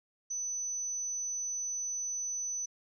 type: tone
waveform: sine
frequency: 6000 Hz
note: F#8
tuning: 23 cents sharp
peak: -33 dBFS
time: 0.3-2.66 s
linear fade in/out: 10 ms
effects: none